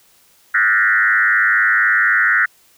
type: tone with frequency modulation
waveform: sine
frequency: 1661.2 Hz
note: G#6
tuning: in tune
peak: -11 dBFS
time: 0.54-2.46 s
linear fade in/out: 10 ms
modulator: 104 Hz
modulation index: 2.8
effects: white hiss -53 dBFS RMS until 2.77 s